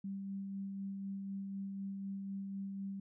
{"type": "tone with tremolo", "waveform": "sine", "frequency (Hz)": 196, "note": "G3", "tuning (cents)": 0, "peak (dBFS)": -38, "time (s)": [0.04, 3], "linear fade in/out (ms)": 5, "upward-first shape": "sine", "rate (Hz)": 4, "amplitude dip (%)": 25, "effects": []}